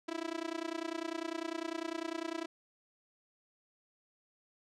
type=tone with amplitude modulation; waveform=sawtooth; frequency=329.6 Hz; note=E4; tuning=in tune; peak=-29 dBFS; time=0.08-2.46 s; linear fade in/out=10 ms; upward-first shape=sine; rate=30 Hz; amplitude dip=95%; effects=low-pass 6000 Hz 12 dB/octave